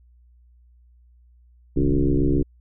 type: tone with frequency modulation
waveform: sine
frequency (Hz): 146.83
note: D3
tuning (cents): 0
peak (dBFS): -16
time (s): 1.76-2.43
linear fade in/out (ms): 10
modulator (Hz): 67.5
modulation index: 3.4
effects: added 60 Hz sine -51 dBFS peak until 2.6 s